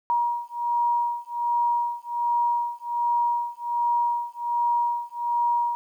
sine beating tone pair, 951 / 952.3 Hz, A#5 / A#5, +34 / +37 cents, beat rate 1.3 Hz, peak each -25 dBFS, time 0.1-5.75 s, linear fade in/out 0 ms, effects 10-bit

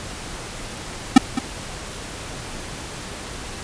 square tone with echo, 258.8 Hz, C4, 19 cents flat, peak -4 dBFS, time 1.16-1.18 s, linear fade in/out 5 ms, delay 210 ms, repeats 1, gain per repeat -14 dB, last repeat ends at 1.39 s, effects pink hiss -33 dBFS RMS until 3.63 s + resampled to 22050 Hz

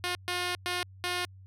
5% pulse tone bursts at uneven times, 357.2 Hz, F4, 39 cents sharp, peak -18 dBFS, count 4, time 0.04-0.15 / 0.28-0.55 / 0.66-0.83 / 1.04-1.25 s, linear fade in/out 0 ms, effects added 95 Hz sine -48 dBFS peak until 1.46 s + low-pass 11000 Hz 12 dB/octave

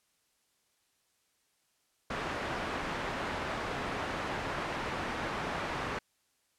white low-pass noise, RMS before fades -36 dBFS, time 2.1-5.99 s, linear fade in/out 5 ms, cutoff 1500 Hz, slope 12 dB/octave, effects white hiss -74 dBFS RMS until 6.58 s + low-pass 11000 Hz 12 dB/octave

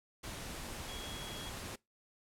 sine tone in noise, 3322 Hz, G#7, in tune, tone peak -47 dBFS, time 0.88-1.5 s, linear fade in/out 10 ms, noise pink, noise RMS -44 dBFS, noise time 0.23-1.76 s, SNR -6 dB, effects noise-tail reverb RT60 0.2 s tail -23 dB re dry + low-pass 12000 Hz 12 dB/octave

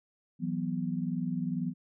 sine chord, E suspended second, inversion none, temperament equal, 164.81 / 185 / 246.9 Hz, E3 / F#3 / B3, 0 / 0 / 0 cents, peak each -34 dBFS, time 0.39-1.74 s, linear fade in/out 50 ms, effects none

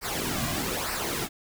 pink noise with flanger, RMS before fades -30 dBFS, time 0.01-1.29 s, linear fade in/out 50 ms, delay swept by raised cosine 0.29 to 2.29 ms, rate 1.1 Hz, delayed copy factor -0.65, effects none

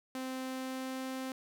sawtooth tone with pitch glide, 259.9 to 261.6 Hz, C4 to C4, -11 to 0 cents, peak -33 dBFS, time 0.15-1.32 s, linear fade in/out 2 ms, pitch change +11 cents, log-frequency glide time 0.4-1.05 s, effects none

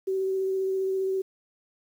sine tone with vibrato, 382.1 Hz, G4, 44 cents flat, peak -24 dBFS, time 0.07-1.22 s, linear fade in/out 10 ms, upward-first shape triangle, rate 15 Hz, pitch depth 15 cents each way, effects 9-bit

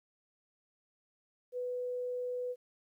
sine tone, 495.9 Hz, B4, 7 cents sharp, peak -34 dBFS, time 1.52-2.56 s, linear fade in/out 50 ms, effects 12-bit

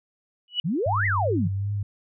sine tone with exponential growth, 2940 Hz, F#7, 12 cents flat, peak -18 dBFS, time 0.48-0.6 s, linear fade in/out 1 ms, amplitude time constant 24 ms
sine exponential two-way sweep, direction up then down, 139.6 to 2093 to 139.6 Hz, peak -22 dBFS, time 0.64-1.49 s, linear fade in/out 20 ms, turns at 1.06 s
sine tone with vibrato, 100 Hz, G2, 35 cents sharp, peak -24 dBFS, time 0.86-1.83 s, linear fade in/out 5 ms, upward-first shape triangle, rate 2.6 Hz, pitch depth 53 cents each way
effects none

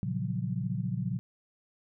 sine chord, Gb major seventh, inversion first, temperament equal with one note detuned, 116.54 / 138.59 / 174.61 / 188.99 Hz, Bb2 / Db3 / F3 / Gb3, 0 / 0 / 0 / +37 cents, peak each -34 / -35 / -35 / -36 dBFS, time 0.03-1.19 s, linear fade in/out 0 ms, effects none

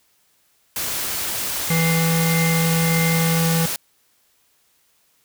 white noise, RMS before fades -25 dBFS, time 0.76-3.76 s, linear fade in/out 2 ms
square tone, 164.81 Hz, E3, in tune, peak -18 dBFS, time 1.7-3.66 s, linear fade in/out 5 ms
sine tone with tremolo, 2092 Hz, C7, 1 cent flat, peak -24 dBFS, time 1.7-3.38 s, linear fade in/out 2 ms, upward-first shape sine, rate 1.7 Hz, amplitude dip 65%
effects white hiss -62 dBFS RMS until 5.24 s

